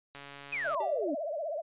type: click train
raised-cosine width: 0.3 ms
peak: -30 dBFS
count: 85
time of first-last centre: 0.15-0.746 s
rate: 141 Hz
type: exponential sweep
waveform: sine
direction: down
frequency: 2603 to 261.6 Hz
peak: -31 dBFS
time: 0.52-1.15 s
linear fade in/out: 10 ms
type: tone with vibrato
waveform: sine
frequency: 622.3 Hz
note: D#5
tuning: in tune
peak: -32 dBFS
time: 0.64-1.62 s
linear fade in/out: 20 ms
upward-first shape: triangle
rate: 16 Hz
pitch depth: 190 cents each way
type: tone with exponential decay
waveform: square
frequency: 392 Hz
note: G4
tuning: in tune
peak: -39 dBFS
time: 0.8-1.1 s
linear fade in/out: 5 ms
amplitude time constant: 65 ms
effects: resampled to 8000 Hz